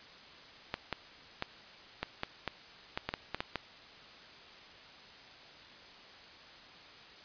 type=clicks; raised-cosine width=0.3 ms; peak=-17 dBFS; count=12; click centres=0.741 / 0.927 / 1.424 / 2.03 / 2.234 / 2.477 / 2.975 / 3.09 / 3.139 / 3.346 / 3.405 / 3.557 s; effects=white hiss -53 dBFS RMS until 7.24 s + resampled to 11025 Hz